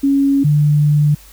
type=tone pair in turn; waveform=sine; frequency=277.2 / 148.16 Hz; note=C#4 / D3; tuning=0 / +16 cents; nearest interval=major seventh; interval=1084 cents; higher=first; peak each=-10 / -9 dBFS; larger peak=second; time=0.03-0.44 / 0.44-1.15 s; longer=second; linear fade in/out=10 ms; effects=added 50 Hz sine -42 dBFS peak until 1.32 s + white hiss -44 dBFS RMS until 1.32 s